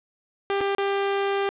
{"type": "tone with dropouts", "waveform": "sawtooth", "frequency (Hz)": 396.8, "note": "G4", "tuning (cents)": 21, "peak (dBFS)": -18, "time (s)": [0.5, 1.49], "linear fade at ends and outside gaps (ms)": 0, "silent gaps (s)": [[0.607, 0.612], [0.749, 0.783]], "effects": ["resampled to 8000 Hz", "8-bit"]}